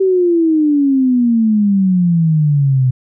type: exponential sweep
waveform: sine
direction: down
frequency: 387.8 to 125.8 Hz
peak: -9 dBFS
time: 0-2.91 s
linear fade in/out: 10 ms
effects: none